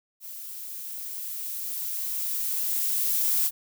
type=noise with level ramp; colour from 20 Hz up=violet; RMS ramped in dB=-40 to -23 dBFS; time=0.2-3.51 s; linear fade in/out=50 ms; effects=none